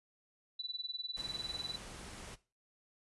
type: tone with tremolo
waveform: sine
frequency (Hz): 3971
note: B7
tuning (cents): +9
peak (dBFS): -36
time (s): 0.59-1.76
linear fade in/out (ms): 5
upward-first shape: sine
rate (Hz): 20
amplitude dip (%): 100
type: noise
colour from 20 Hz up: pink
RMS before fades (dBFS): -49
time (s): 1.16-2.36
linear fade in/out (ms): 20
effects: noise-tail reverb RT60 0.3 s tail -17 dB re dry + resampled to 24000 Hz